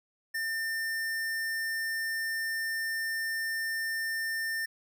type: tone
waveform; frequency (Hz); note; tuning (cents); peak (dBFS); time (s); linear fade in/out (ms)
square; 1800; A6; +39; -31; 0.34-4.66; 10
effects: none